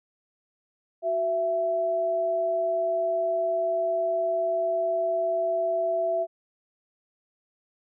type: tone pair together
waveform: sine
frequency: 373.4 / 665.3 Hz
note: F#4 / E5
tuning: +16 / +16 cents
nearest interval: minor seventh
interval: 1000 cents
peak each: -33 / -23 dBFS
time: 1.02-6.27 s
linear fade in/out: 50 ms
effects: none